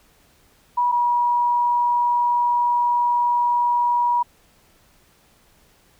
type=tone pair in turn; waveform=sine; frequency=972 / 963.1 Hz; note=B5 / B5; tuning=-28 / -44 cents; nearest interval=unison; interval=16 cents; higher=first; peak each=-16 dBFS; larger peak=neither; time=0.77-0.92 / 0.92-4.23 s; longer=second; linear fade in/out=10 ms; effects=pink hiss -57 dBFS RMS until 5.99 s